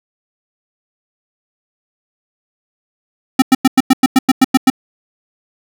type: tone bursts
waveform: square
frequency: 261.6 Hz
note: C4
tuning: in tune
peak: -5 dBFS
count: 11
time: 3.39-4.701 s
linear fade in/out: 5 ms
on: 31 ms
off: 97 ms
effects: none

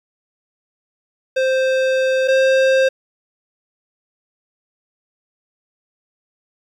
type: tone pair in turn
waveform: square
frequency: 523.3 / 528.8 Hz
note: C5 / C5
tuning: 0 / +18 cents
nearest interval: unison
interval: 18 cents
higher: second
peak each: -15 / -12 dBFS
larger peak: second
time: 1.36-2.28 / 2.28-2.89 s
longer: first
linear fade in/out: 10 ms
effects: low-pass 4000 Hz 12 dB/octave + 8-bit

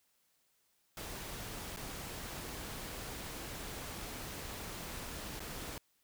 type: noise with dropouts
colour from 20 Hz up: pink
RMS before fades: -44 dBFS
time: 0.97-5.78 s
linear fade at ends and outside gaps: 1 ms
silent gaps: 1.763-1.771 / 5.395-5.403 s
effects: white hiss -75 dBFS RMS until 6.03 s

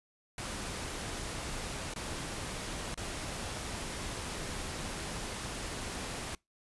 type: noise with dropouts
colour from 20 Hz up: pink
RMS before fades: -39 dBFS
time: 0.38-6.35 s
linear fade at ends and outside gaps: 2 ms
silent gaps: 1.938-1.96 / 2.944-2.975 s
effects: noise-tail reverb RT60 0.2 s tail -25 dB re dry + resampled to 24000 Hz

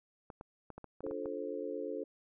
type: clicks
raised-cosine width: 1 ms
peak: -32 dBFS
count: 9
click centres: 0.302 / 0.411 / 0.703 / 0.78 / 0.843 / 1.006 / 1.066 / 1.111 / 1.258 s
type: chord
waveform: sine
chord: D minor seventh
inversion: none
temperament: just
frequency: 293.7 / 352.4 / 440.5 / 528.6 Hz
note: D4 / F4 / A4 / C5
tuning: 0 / +16 / +2 / +18 cents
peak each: -43 / -44 / -40 / -42 dBFS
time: 1.03-2.04 s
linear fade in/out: 10 ms
effects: none

